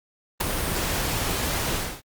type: noise with ADSR envelope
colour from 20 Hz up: pink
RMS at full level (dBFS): -19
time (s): 0.4-2.02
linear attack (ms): 11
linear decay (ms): 5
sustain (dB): -7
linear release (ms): 280
effects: Opus 32 kbps